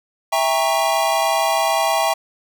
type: chord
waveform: square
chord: E diminished seventh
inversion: none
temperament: equal with one note detuned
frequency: 659.3 / 801.4 / 932.3 / 1108.7 Hz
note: E5 / G5 / Bb5 / Db6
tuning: 0 / +38 / 0 / 0 cents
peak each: -21 / -21 / -24 / -25 dBFS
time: 0.32-2.14 s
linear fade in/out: 10 ms
effects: none